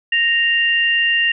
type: tone pair together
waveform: sine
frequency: 1861 / 2788 Hz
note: A#6 / F7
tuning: -3 / -4 cents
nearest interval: perfect fifth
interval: 699 cents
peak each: -16 dBFS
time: 0.12-1.32 s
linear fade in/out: 5 ms
effects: none